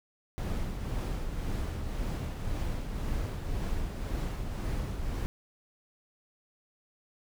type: noise with tremolo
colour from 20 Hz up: brown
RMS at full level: -31 dBFS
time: 0.38-5.26 s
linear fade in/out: 0 ms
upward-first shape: triangle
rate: 1.9 Hz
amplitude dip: 45%
effects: none